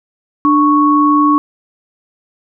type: tone pair together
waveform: sine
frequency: 296.5 / 1108.7 Hz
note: D4 / C#6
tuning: +17 / 0 cents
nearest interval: octave + major seventh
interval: 2283 cents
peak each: -10 dBFS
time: 0.45-1.38 s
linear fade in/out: 0 ms
effects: none